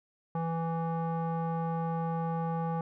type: tone with low-pass filter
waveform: square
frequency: 165.2 Hz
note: E3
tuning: 4 cents sharp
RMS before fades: -32 dBFS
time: 0.35-2.81 s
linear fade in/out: 2 ms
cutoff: 960 Hz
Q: 4.2
effects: none